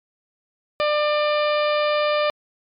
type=harmonic tone with a mistuned harmonic; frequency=597 Hz; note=D5; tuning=28 cents sharp; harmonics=1 / 2 / 3 / 4 / 5 / 6 / 7 / 8; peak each=-19 / -24 / -31 / -29 / -33 / -34 / -38 / -37 dBFS; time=0.8-2.3 s; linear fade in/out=0 ms; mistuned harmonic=5; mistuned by=-20 cents; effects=MP3 96 kbps